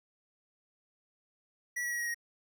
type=tone with pitch steps; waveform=square; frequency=1943 / 1927.4 / 1911.8 / 1896.4 / 1881.2 Hz; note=B6 / B6 / A#6 / A#6 / A#6; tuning=-29 / -43 / +43 / +29 / +15 cents; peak=-33 dBFS; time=1.76-2.145 s; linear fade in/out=10 ms; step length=77 ms; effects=12-bit